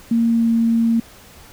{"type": "tone with pitch glide", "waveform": "sine", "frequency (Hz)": [230.9, 229.4], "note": ["A#3", "A#3"], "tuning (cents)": [-16, -28], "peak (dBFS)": -13, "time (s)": [0.11, 1], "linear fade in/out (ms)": 5, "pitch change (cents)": -12, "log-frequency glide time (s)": [0.28, 0.5], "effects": ["pink hiss -44 dBFS RMS until 1.52 s"]}